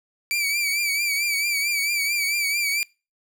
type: tone with vibrato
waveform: sawtooth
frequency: 2312 Hz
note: D7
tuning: 28 cents flat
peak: -18 dBFS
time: 0.31-2.83 s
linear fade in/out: 0 ms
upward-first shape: triangle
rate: 4.5 Hz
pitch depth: 72 cents each way
effects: noise-tail reverb RT60 0.3 s tail -24 dB re dry